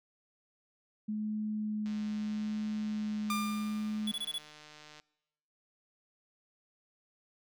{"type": "tone with vibrato", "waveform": "sine", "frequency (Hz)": 212.7, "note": "G#3", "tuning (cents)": 42, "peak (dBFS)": -32, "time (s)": [1.08, 4.12], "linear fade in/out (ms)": 10, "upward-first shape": "sine", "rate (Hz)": 0.78, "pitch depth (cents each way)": 8}
{"type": "click train", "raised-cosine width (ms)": 0.2, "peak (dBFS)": -35, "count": 475, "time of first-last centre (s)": [1.86, 4.999], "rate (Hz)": 151}
{"type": "tone with exponential decay", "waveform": "sawtooth", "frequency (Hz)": 1197, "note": "D6", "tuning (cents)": 33, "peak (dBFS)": -27, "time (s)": [3.3, 4.27], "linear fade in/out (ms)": 1, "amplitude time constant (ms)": 210}
{"type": "tone bursts", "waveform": "square", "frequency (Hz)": 3400, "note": "G#7", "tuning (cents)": 40, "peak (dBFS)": -34, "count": 5, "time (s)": [4.07, 4.383], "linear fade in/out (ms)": 5, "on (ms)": 45, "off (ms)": 22}
{"effects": ["noise-tail reverb RT60 1.0 s tail -23 dB re dry"]}